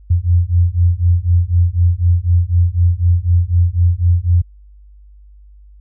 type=beating tone pair; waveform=sine; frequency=85.5 / 89.5 Hz; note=F2 / F2; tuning=-36 / +43 cents; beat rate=4 Hz; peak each=-13 dBFS; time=0.1-4.42 s; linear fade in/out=10 ms; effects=added 50 Hz sine -39 dBFS peak until 5.8 s